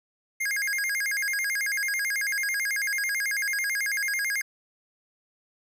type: tone with vibrato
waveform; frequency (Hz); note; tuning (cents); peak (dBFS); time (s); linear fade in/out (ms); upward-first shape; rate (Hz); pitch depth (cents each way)
square; 1864.7; A#6; 0; -26; 0.4-4.42; 10; square; 9.1; 220
effects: none